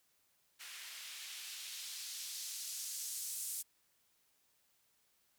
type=noise with band-pass filter sweep; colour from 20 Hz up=blue; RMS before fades=-45 dBFS; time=0.59-3.63 s; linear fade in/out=20 ms; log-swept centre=2000 to 8800 Hz; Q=1.1; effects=white hiss -75 dBFS RMS until 5.38 s